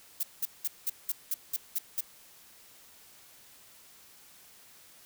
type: noise bursts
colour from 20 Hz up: violet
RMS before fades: -30 dBFS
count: 9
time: 0.2-2.008 s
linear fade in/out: 5 ms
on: 32 ms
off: 190 ms
effects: white hiss -56 dBFS RMS until 5.05 s